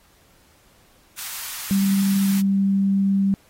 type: high-pass noise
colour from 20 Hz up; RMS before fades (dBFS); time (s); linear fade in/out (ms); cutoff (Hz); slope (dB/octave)
white; -32; 1.17-2.42; 20; 850; 24
type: tone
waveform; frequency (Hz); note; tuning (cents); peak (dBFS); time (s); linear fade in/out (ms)
sine; 196; G3; 0; -16; 1.71-3.34; 0
effects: pink hiss -57 dBFS RMS until 3.49 s + AAC 48 kbps